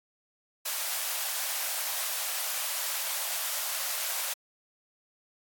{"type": "high-pass noise", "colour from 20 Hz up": "white", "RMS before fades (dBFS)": -32, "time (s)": [0.65, 4.34], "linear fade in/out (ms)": 10, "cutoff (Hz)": 550, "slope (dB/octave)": 48, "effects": ["AAC 64 kbps"]}